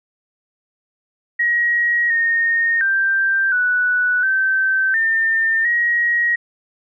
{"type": "tone with pitch steps", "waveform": "sine", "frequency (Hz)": [1897, 1845, 1574, 1480, 1548, 1805, 1894], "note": ["A#6", "A#6", "G6", "F#6", "G6", "A6", "A#6"], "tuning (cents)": [30, -18, 7, 0, -22, 44, 27], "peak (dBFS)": -14, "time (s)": [1.39, 6.36], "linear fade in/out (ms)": 10, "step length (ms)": 710, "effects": []}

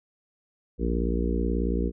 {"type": "harmonic tone with a mistuned harmonic", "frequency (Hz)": 58.4, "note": "A#1", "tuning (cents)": 4, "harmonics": [1, 3, 4, 5, 6, 7, 8], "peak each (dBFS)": [-26, -31, -32, -33, -34, -34, -35], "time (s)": [0.78, 1.92], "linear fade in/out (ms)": 50, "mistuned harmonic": 1, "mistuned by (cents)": 16, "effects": []}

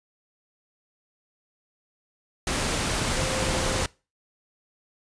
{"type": "tone in noise", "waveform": "sine", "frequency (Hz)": 523.3, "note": "C5", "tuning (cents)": 0, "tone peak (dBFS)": -33, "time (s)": [3.16, 3.83], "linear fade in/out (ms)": 2, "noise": "pink", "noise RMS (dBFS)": -26, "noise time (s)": [2.47, 3.86], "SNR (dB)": -10, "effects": ["noise-tail reverb RT60 0.3 s tail -23 dB re dry", "resampled to 22050 Hz"]}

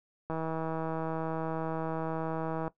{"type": "click train", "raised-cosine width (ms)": 1, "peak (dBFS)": -21, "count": 384, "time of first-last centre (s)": [0.3, 2.679], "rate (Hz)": 161, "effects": ["noise-tail reverb RT60 0.1 s tail -17 dB re dry"]}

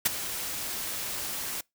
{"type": "noise with ADSR envelope", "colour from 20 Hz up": "white", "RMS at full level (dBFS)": -21, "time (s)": [0.05, 1.61], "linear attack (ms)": 10, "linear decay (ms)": 20, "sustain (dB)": -13, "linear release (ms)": 4, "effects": ["noise-tail reverb RT60 0.2 s tail -26 dB re dry"]}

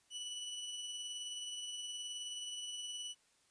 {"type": "tone with tremolo", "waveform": "sawtooth", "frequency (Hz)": 2960, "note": "F#7", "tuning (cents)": 0, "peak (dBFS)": -37, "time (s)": [0.1, 3.15], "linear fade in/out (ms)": 50, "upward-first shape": "triangle", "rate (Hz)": 19, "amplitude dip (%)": 35, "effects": ["white hiss -72 dBFS RMS until 3.5 s", "resampled to 22050 Hz"]}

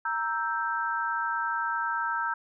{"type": "chord", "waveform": "sine", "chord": "E diminished", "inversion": "second", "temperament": "equal", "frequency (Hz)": [932.3, 1318.5, 1568], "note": ["Bb5", "E6", "G6"], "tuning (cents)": [0, 0, 0], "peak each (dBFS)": -31, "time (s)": [0.05, 2.34], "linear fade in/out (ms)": 5, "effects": []}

